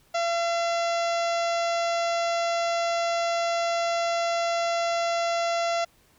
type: harmonic tone with a mistuned harmonic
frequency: 680 Hz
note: F5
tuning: 46 cents flat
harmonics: 1 / 2 / 3 / 4 / 5 / 6 / 7 / 8 / 9 / 10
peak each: -24 / -32 / -36 / -38 / -40 / -41 / -42 / -43 / -44 / -44 dBFS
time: 0.14-5.85 s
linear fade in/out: 10 ms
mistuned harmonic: 10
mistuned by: +19 cents
effects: pink hiss -61 dBFS RMS until 6.18 s